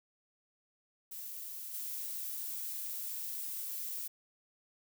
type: noise with level steps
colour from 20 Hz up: violet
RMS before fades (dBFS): -44 / -40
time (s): 1.11-4.08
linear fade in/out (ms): 10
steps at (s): 1.74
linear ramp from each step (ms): 2
effects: none